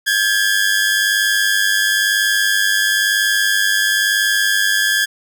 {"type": "tone pair together", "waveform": "sawtooth", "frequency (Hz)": [1600, 1701], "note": ["G6", "G#6"], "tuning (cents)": [35, 41], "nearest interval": "minor second", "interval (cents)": 106, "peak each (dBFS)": -13, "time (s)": [0.06, 5.06], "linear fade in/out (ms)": 20, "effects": []}